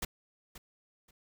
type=noise with echo; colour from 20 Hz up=pink; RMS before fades=-34 dBFS; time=0.02-0.05 s; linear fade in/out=5 ms; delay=530 ms; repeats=2; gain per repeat=-14 dB; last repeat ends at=1.11 s; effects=none